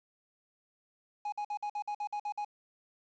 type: tone bursts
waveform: triangle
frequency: 830.6 Hz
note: G#5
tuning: in tune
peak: -31 dBFS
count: 10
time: 1.25-2.448 s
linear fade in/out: 5 ms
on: 73 ms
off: 52 ms
effects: resampled to 16000 Hz + 10-bit